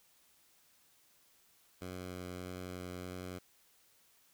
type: tone with vibrato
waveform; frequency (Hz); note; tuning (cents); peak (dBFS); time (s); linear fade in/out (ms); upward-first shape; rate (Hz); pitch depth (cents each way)
10% pulse; 90.8; F#2; -32; -34; 1.81-3.39; 10; sine; 1.6; 12
effects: white hiss -68 dBFS RMS until 4.33 s